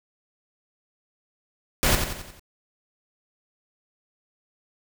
pink noise with echo, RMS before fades -20 dBFS, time 1.83-1.95 s, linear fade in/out 0 ms, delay 89 ms, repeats 5, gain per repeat -6 dB, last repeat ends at 2.395 s, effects none

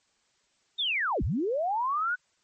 sine linear two-way sweep, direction down then up, 3729 to 37.76 to 1504 Hz, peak -25 dBFS, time 0.78-2.16 s, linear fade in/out 20 ms, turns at 1.23 s, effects white hiss -70 dBFS RMS until 2.43 s + MP3 32 kbps

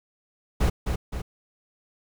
brown noise with echo, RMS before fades -21 dBFS, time 0.6-0.7 s, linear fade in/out 10 ms, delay 260 ms, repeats 2, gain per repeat -5 dB, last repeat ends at 1.22 s, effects none

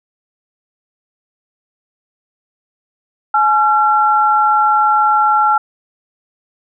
sine tone pair together, 849 / 1363.4 Hz, G#5 / F6, +38 / -42 cents, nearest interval minor sixth, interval 820 cents, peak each -12 dBFS, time 3.34-5.58 s, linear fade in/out 5 ms, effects none

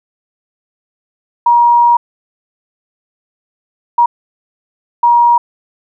sine tone bursts at uneven times, 951 Hz, A#5, 34 cents sharp, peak -5 dBFS, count 3, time 1.46-1.97 / 3.98-4.06 / 5.03-5.38 s, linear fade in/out 5 ms, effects none

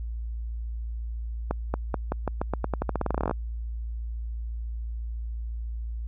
accelerating click train, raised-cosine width 1 ms, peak -12 dBFS, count 23, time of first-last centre 1.51-3.312 s, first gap 230 ms, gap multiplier 0.88, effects added 57 Hz sine -30 dBFS peak until 6.07 s

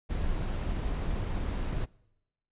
brown noise, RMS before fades -31 dBFS, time 0.09-1.86 s, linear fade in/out 20 ms, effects noise-tail reverb RT60 0.9 s tail -24 dB re dry + resampled to 8000 Hz

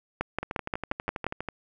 two click trains, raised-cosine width 0.5 ms, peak -17 / -12 dBFS, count 14 / 7, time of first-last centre 0.43-1.487 / 0.21-1.266 s, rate 12.3 / 5.68 Hz, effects none

